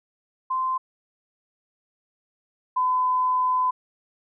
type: tone pair in turn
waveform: sine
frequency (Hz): 1037 / 1012.1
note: C6 / B5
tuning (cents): -16 / +42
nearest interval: unison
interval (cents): 42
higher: first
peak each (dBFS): -22 / -19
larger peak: second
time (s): 0.5-0.78 / 2.76-3.71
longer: second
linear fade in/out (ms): 10
effects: none